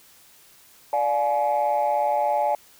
sine chord, D diminished, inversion none, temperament just, 587.3 / 704.8 / 845.8 Hz, D5 / F5 / Ab5, 0 / +16 / +31 cents, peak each -23 / -25 / -21 dBFS, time 0.93-2.55 s, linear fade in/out 2 ms, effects tanh soft clip ceiling -14 dBFS + white hiss -53 dBFS RMS until 2.79 s

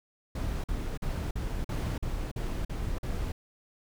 brown noise bursts, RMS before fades -32 dBFS, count 9, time 0.35-3.32 s, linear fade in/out 5 ms, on 290 ms, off 45 ms, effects none

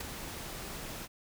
pink noise with ADSR envelope, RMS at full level -35 dBFS, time 0-1.08 s, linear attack 7 ms, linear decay 11 ms, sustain -7 dB, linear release 37 ms, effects none

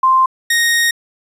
sine / sawtooth tone pair in turn, 1046.5 / 1864.7 Hz, C6 / A#6, 0 / 0 cents, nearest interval minor seventh, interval 1000 cents, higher second, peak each -8 dBFS, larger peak neither, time 0.03-0.26 / 0.5-0.91 s, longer second, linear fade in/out 5 ms, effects resampled to 32000 Hz + 8-bit

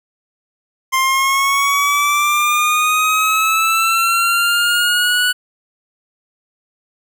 25% pulse linear sweep, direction up, 1048 to 1480 Hz, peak -9 dBFS, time 0.92-5.33 s, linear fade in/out 20 ms, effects none

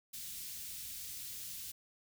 white band-stop noise, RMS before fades -45 dBFS, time 0.13-1.72 s, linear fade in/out 10 ms, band 150 to 3200 Hz, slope 12 dB/octave, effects none

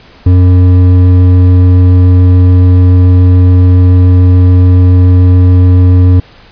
triangle tone with hard clipping, 90.7 Hz, F#2, 34 cents flat, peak -3 dBFS, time 0.26-6.2 s, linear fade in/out 5 ms, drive 12 dB, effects pink hiss -38 dBFS RMS until 6.51 s + resampled to 11025 Hz

